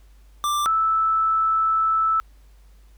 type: tone pair in turn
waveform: square / sine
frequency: 1180 / 1314.1 Hz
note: D6 / E6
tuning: +8 / -6 cents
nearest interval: major second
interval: 186 cents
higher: second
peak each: -21 / -17 dBFS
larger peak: second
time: 0.44-0.66 / 0.66-2.2 s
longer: second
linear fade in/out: 0 ms
effects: added 50 Hz sine -47 dBFS peak until 2.97 s + pink hiss -62 dBFS RMS until 2.97 s